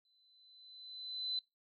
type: tone with exponential growth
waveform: sine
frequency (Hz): 4024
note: B7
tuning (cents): +32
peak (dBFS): -33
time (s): 0.05-1.39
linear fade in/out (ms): 2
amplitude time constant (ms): 290
effects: noise-tail reverb RT60 0.2 s tail -22 dB re dry